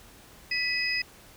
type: tone cluster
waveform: sine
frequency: 1978 / 2545 / 5010 Hz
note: B6 / D#7 / D#8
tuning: +2 / +39 / +11 cents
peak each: -30 dBFS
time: 0.51-1.02 s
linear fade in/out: 5 ms
effects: pink hiss -52 dBFS RMS until 1.36 s